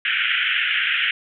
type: band-pass noise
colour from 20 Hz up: white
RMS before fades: -21 dBFS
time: 0.05-1.11 s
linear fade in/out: 2 ms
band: 1400 to 3200 Hz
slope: 96 dB/octave
effects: none